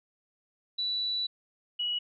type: tone pair in turn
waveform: sine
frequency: 3951 / 2921 Hz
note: B7 / F#7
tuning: 0 / -23 cents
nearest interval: perfect fourth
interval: 523 cents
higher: first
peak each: -28 dBFS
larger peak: neither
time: 0.78-1.27 / 1.79-1.99 s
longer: first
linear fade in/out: 10 ms
effects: none